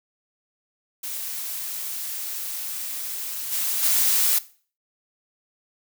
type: noise with level steps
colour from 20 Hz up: blue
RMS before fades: -31 / -25 / -20 dBFS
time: 1.03-4.39 s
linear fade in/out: 10 ms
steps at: 3.51 / 3.82 s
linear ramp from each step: 20 ms
effects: noise-tail reverb RT60 0.4 s tail -17 dB re dry